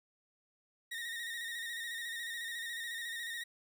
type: tone with vibrato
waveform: 30% pulse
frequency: 1864.7 Hz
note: A#6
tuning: in tune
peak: -36 dBFS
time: 0.91-3.44 s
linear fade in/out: 10 ms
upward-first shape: square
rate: 14 Hz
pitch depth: 37 cents each way
effects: none